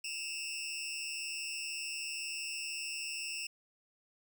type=tone pair together; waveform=20% pulse; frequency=2605 / 2758 Hz; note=E7 / F7; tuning=-21 / -22 cents; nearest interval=minor second; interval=99 cents; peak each=-36 / -36 dBFS; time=0.04-3.47 s; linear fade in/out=5 ms; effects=none